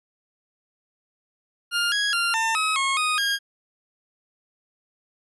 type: tone with pitch steps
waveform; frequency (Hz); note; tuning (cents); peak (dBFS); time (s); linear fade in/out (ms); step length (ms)
20% pulse; 1408 / 1658 / 1390 / 899 / 1275 / 1087 / 1244 / 1625; F6 / G#6 / F6 / A5 / D#6 / C#6 / D#6 / G#6; +14 / -3 / -9 / +37 / +42 / -34 / -1 / -38; -16; 1.71-3.39; 50; 210
effects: resampled to 24000 Hz